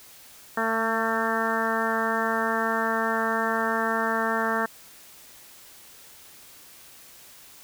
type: harmonic tone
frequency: 224.8 Hz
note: A3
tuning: 37 cents sharp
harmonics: 1 / 2 / 3 / 4 / 5 / 6 / 7 / 8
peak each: -31 / -31 / -31 / -31 / -31 / -31 / -31 / -31 dBFS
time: 0.57-4.66 s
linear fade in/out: 5 ms
effects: white hiss -49 dBFS RMS until 7.63 s